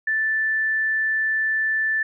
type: tone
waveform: sine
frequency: 1760 Hz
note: A6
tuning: in tune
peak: -19 dBFS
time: 0.07-2.03 s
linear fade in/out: 5 ms
effects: none